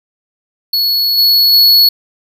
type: tone with level steps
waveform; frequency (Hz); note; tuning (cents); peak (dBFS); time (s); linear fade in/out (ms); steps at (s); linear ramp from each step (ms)
square; 4382; C#8; -21; -11 / -7 / -5; 0.73-1.89; 5; 1.17 / 1.52; 20
effects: none